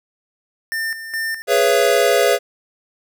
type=tone with tremolo; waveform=square; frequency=1800 Hz; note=A6; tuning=39 cents sharp; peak=-21 dBFS; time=0.72-1.42 s; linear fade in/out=0 ms; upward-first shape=square; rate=2.4 Hz; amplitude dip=65%
type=chord; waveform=square; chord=C# minor seventh; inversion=second; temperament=equal with one note detuned; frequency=415.3 / 493.9 / 554.4 / 674.7 Hz; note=G#4 / B4 / C#5 / E5; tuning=0 / 0 / 0 / +40 cents; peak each=-19 dBFS; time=1.47-2.39 s; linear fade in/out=50 ms
effects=none